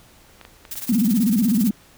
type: clicks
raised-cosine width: 0.3 ms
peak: -24 dBFS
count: 6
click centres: 0.413 / 0.451 / 0.652 / 0.756 / 0.821 / 0.891 s
type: noise with tremolo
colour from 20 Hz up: blue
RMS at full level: -28 dBFS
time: 0.71-1.7 s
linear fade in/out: 2 ms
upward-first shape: triangle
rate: 18 Hz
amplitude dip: 85%
type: tone with vibrato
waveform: sine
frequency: 220 Hz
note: A3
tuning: in tune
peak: -15 dBFS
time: 0.89-1.71 s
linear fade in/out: 5 ms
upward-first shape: square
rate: 16 Hz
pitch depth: 170 cents each way
effects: pink hiss -51 dBFS RMS until 1.97 s